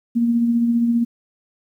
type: tone with tremolo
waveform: sine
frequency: 234.8 Hz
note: A#3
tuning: 13 cents sharp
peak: -13 dBFS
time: 0.15-1.05 s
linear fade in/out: 20 ms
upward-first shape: sine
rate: 15 Hz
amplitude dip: 35%
effects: 9-bit